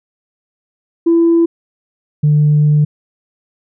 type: tone pair in turn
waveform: sine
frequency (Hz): 335.1 / 149.27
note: E4 / D3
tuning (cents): +29 / +29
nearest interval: octave + major second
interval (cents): 1400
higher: first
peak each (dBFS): -6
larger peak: neither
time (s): 1.06-1.46 / 2.23-2.85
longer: second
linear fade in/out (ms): 10
effects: tanh soft clip ceiling -4 dBFS